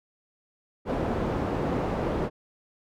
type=low-pass noise; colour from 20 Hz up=white; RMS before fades=-28 dBFS; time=0.85-2.3 s; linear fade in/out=50 ms; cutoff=560 Hz; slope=12 dB/octave; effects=none